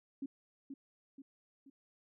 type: tone with echo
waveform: sine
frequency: 273.8 Hz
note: C#4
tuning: 21 cents flat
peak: -37 dBFS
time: 0.22-0.26 s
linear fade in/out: 5 ms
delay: 480 ms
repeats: 3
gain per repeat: -6 dB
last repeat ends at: 1.7 s
effects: none